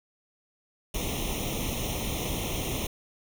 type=noise with comb filter; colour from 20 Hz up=pink; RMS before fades=-31 dBFS; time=0.94-2.87 s; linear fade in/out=5 ms; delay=0.32 ms; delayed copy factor=+0.95; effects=none